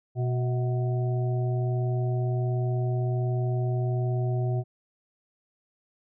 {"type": "harmonic tone with a mistuned harmonic", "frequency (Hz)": 123.47, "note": "B2", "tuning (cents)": 0, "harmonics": [1, 3, 5, 6], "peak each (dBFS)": [-24, -34, -38, -40], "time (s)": [0.15, 4.64], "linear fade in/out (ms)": 50, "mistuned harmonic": 5, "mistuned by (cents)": 61, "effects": []}